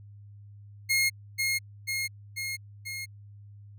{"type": "tone with echo", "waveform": "sawtooth", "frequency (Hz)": 2148, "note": "C7", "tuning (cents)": 45, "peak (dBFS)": -19, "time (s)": [0.89, 1.1], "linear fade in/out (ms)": 20, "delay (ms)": 490, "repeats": 4, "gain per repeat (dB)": -3, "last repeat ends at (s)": 3.06, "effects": ["added 102 Hz sine -46 dBFS peak until 3.78 s"]}